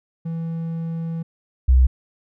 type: tone pair in turn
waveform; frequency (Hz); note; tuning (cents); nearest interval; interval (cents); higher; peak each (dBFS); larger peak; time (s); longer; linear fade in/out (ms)
triangle / sine; 164.81 / 63.87; E3 / C2; 0 / -41; octave + major third; 1641; first; -22 / -10; second; 0.25-1.23 / 1.68-1.87; first; 10
effects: none